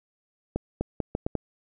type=accelerating click train; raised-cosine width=2 ms; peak=-13 dBFS; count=6; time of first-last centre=0.56-1.353 s; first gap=250 ms; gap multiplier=0.77; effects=none